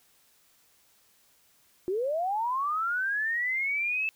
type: linear sweep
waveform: sine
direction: up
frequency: 349.2 to 2637 Hz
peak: -26 dBFS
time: 1.88-4.09 s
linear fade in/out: 0 ms
effects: white hiss -64 dBFS RMS until 4.15 s